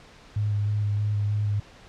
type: tone with vibrato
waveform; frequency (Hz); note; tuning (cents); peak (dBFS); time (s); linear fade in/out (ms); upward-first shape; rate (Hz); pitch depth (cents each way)
sine; 103.83; G#2; 0; -22; 0.36-1.6; 5; square; 3.2; 13
effects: pink hiss -50 dBFS RMS until 1.88 s + low-pass 5000 Hz 12 dB/octave